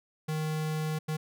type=tone bursts at uneven times; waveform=square; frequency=155.56 Hz; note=D#3; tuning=in tune; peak=-30 dBFS; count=2; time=0.28-0.99 / 1.08-1.17 s; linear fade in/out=10 ms; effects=none